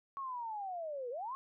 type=linear two-way sweep; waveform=sine; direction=down then up; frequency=1115 to 466.2 to 1106 Hz; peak=-38 dBFS; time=0.17-1.35 s; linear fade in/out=0 ms; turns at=1.1 s; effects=none